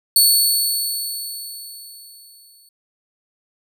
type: tone with exponential decay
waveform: 15% pulse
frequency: 4435 Hz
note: C#8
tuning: in tune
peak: -3 dBFS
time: 0.16-2.69 s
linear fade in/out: 2 ms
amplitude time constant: 550 ms
effects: none